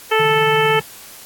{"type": "harmonic tone", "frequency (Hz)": 439, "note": "A4", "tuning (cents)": -4, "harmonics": [1, 2, 3, 4, 5, 6, 7], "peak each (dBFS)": [-16, -19, -21, -22, -23, -24, -24], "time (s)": [0.11, 0.8], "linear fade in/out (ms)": 10}
{"type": "tone with tremolo", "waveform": "sine", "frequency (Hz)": 152, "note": "D#3", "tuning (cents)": -40, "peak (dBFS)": -22, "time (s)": [0.19, 0.81], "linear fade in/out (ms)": 10, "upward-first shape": "sine", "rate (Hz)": 18, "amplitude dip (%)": 55}
{"effects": ["white hiss -39 dBFS RMS until 1.25 s", "AAC 64 kbps"]}